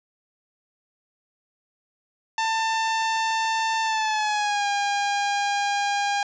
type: tone with pitch glide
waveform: sawtooth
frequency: 893 to 809.5 Hz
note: A5 to G#5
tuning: +25 to -45 cents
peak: -18 dBFS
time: 2.38-6.23 s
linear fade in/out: 2 ms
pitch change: -170 cents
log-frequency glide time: 3.82-4.67 s
effects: resampled to 16000 Hz + 10-bit